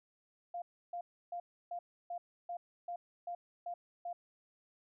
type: tone bursts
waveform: sine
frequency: 698.5 Hz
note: F5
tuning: in tune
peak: -38 dBFS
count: 10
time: 0.54-4.13 s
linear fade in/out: 5 ms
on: 80 ms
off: 310 ms
effects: none